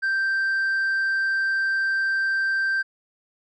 sine tone with tanh clipping, 1568 Hz, G6, in tune, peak -21 dBFS, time 0.02-2.83 s, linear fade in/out 20 ms, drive 2 dB, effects none

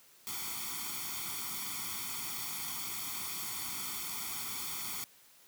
white noise with comb filter, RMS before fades -39 dBFS, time 0.27-5.04 s, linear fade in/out 0 ms, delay 0.89 ms, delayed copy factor +1, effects white hiss -61 dBFS RMS until 5.47 s + high-pass 100 Hz 12 dB/octave

